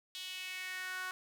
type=tone with high-pass filter sweep; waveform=sawtooth; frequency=370 Hz; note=F#4; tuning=in tune; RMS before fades=-42 dBFS; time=0.15-1.11 s; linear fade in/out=0 ms; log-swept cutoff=3400 to 1300 Hz; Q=3.4; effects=none